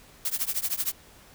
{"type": "noise with tremolo", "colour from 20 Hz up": "blue", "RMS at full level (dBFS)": -25, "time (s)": [0.25, 0.92], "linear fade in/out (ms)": 2, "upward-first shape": "triangle", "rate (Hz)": 13, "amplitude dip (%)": 100, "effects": ["pink hiss -53 dBFS RMS until 1.34 s"]}